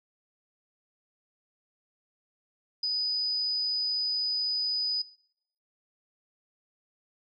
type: tone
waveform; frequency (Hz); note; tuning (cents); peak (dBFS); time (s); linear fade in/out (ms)
sine; 4978; D#8; 0; -26; 2.83-5.02; 5
effects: noise-tail reverb RT60 0.7 s tail -21 dB re dry